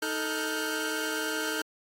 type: tone cluster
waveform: sawtooth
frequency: 313.1 / 440.9 / 1420 / 1556 Hz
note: D#4 / A4 / F6 / G6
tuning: +11 / +4 / +28 / -13 cents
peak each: -31 dBFS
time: 0.02-1.62 s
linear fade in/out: 5 ms
effects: AAC 48 kbps